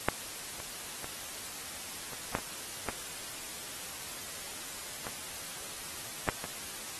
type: clicks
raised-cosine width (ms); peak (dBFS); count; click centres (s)
0.5; -10 / -25 / -24 / -27 / -14 / -25 / -16 / -21 / -11 / -22; 10; 0.086 / 0.601 / 1.044 / 2.133 / 2.351 / 2.386 / 2.887 / 5.068 / 6.288 / 6.441
effects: white hiss -42 dBFS RMS until 6.99 s + AAC 32 kbps